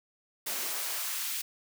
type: noise with high-pass filter sweep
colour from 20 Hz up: white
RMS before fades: -34 dBFS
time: 0.46-1.42 s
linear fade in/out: 10 ms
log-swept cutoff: 220 to 2200 Hz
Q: 0.81
effects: none